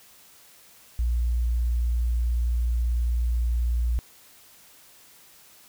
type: tone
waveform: sine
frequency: 59.2 Hz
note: A#1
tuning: 27 cents sharp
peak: -21 dBFS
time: 0.99-3.99 s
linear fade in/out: 0 ms
effects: white hiss -53 dBFS RMS until 5.68 s